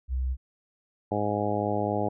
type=tone; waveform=sine; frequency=64.3 Hz; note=C2; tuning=30 cents flat; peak=-25 dBFS; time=0.08-0.37 s; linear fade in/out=50 ms
type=harmonic tone; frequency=103.83 Hz; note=G#2; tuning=in tune; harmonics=1 / 2 / 3 / 4 / 5 / 6 / 7 / 8; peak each=-33 / -33 / -33 / -33 / -33 / -33 / -33 / -33 dBFS; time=1.11-2.09 s; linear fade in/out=10 ms
effects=none